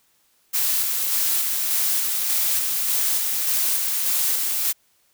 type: noise with tremolo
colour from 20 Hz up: blue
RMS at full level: -21 dBFS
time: 0.53-4.73 s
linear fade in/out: 20 ms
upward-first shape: square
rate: 1.7 Hz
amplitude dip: 25%
effects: white hiss -63 dBFS RMS until 5.13 s